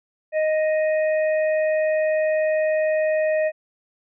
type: harmonic tone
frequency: 622.3 Hz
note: D#5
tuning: in tune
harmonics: 1 / 3 / 4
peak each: -18 / -30 / -35 dBFS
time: 0.32-3.52 s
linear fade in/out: 50 ms
effects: none